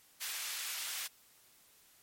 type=high-pass noise; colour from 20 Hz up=pink; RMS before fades=-40 dBFS; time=0.2-1.08 s; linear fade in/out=20 ms; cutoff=1900 Hz; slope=12 dB/octave; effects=white hiss -64 dBFS RMS until 2.02 s + MP3 64 kbps